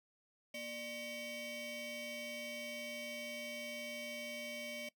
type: ring-modulated tone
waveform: 30% pulse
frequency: 833 Hz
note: G#5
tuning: 5 cents sharp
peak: -37 dBFS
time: 0.54-4.89 s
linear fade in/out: 5 ms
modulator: 1430 Hz
effects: noise-tail reverb RT60 0.1 s tail -20 dB re dry